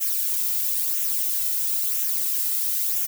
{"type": "noise with flanger", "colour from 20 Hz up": "violet", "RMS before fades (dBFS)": -24, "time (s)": [0, 3.07], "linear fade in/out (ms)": 20, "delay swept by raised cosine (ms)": [0.21, 1.81], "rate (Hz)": 1, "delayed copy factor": -0.5, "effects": []}